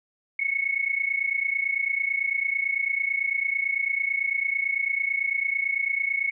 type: tone pair together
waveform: sine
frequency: 2188 / 2217 Hz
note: C#7 / C#7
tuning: -23 / 0 cents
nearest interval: unison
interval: 23 cents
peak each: -26 dBFS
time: 0.39-6.31 s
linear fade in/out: 5 ms
effects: none